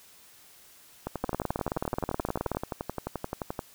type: two click trains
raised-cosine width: 1 ms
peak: -17 / -14 dBFS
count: 30 / 26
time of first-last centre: 1.07-3.592 / 1.24-2.57 s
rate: 11.5 / 18.8 Hz
effects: white hiss -55 dBFS RMS until 3.74 s